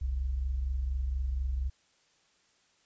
sine tone pair together, 41.21 / 65.41 Hz, E1 / C2, 0 / 0 cents, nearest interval minor sixth, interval 800 cents, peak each -37 / -29 dBFS, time 0.01-1.7 s, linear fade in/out 10 ms, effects white hiss -68 dBFS RMS until 2.85 s + resampled to 16000 Hz

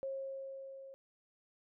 sine tone with level ramp, 540 Hz, C#5, 45 cents flat, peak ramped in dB -36 to -49 dBFS, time 0.03-0.94 s, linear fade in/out 0 ms, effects none

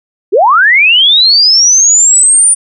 sine linear sweep, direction up, 330.4 to 9397 Hz, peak -3 dBFS, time 0.32-2.55 s, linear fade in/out 20 ms, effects none

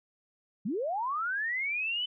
sine linear sweep, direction up, 169.7 to 3039 Hz, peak -29 dBFS, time 0.65-2.06 s, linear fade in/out 10 ms, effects none

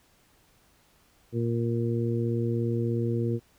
harmonic tone, 116.9 Hz, A#2, 5 cents sharp, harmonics 1 / 2 / 3 / 4, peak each -27 / -31 / -31 / -34 dBFS, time 1.32-3.4 s, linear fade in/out 50 ms, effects pink hiss -63 dBFS RMS until 3.58 s

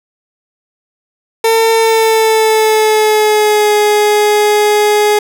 30% pulse tone with pitch glide, 451.3 to 418.7 Hz, A4 to G#4, +44 to +14 cents, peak -5 dBFS, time 1.44-5.19 s, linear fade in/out 5 ms, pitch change -130 cents, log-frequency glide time 1.73-3.74 s, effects none

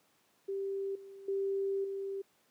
sine tone with level steps, 392 Hz, G4, in tune, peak -33 / -47 / -30 / -35 dBFS, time 0.48-2.22 s, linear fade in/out 10 ms, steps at 0.95 / 1.28 / 1.84 s, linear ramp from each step 5 ms, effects pink hiss -70 dBFS RMS until 2.5 s + high-pass 200 Hz 12 dB/octave

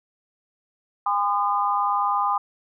sine tone cluster, 812 / 1020 / 1221 Hz, G#5 / C6 / D#6, -39 / -44 / -33 cents, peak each -24 dBFS, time 1.06-2.38 s, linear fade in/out 5 ms, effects none

